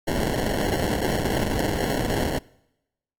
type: noise with sample-and-hold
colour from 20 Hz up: violet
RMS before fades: -24 dBFS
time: 0.07-2.39 s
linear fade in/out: 10 ms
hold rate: 1225 Hz
effects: noise-tail reverb RT60 0.9 s tail -24 dB re dry + AAC 64 kbps